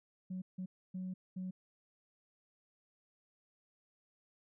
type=tone bursts at uneven times; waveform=sine; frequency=185 Hz; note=F#3; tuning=in tune; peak=-37 dBFS; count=4; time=0.3-0.42 / 0.58-0.66 / 0.94-1.14 / 1.36-1.51 s; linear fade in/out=10 ms; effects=tanh soft clip ceiling -35 dBFS